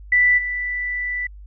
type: tone with level steps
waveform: sine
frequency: 1977 Hz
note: B6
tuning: 1 cent sharp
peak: -12 / -22 dBFS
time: 0.12-1.27 s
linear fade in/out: 5 ms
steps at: 0.37 s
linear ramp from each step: 20 ms
effects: added 50 Hz sine -37 dBFS peak until 1.46 s